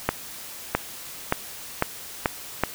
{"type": "accelerating click train", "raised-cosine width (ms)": 0.5, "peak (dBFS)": -4, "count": 6, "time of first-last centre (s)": [0.09, 2.636], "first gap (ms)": 660, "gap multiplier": 0.87, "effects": ["white hiss -39 dBFS RMS until 2.74 s"]}